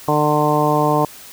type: harmonic tone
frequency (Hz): 150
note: D3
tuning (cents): +37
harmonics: 1 / 2 / 3 / 4 / 5 / 6 / 7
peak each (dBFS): -21 / -21 / -21 / -21 / -21 / -21 / -21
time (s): 0.08-1.05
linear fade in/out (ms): 2
effects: white hiss -39 dBFS RMS until 1.32 s